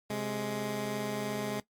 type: tone pair together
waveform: 15% pulse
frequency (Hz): 131.7 / 209.1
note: C3 / G#3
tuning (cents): +12 / +12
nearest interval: minor sixth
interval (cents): 800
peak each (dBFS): -32 / -27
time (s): 0.1-1.6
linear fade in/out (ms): 2
effects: noise-tail reverb RT60 0.1 s tail -17 dB re dry + MP3 96 kbps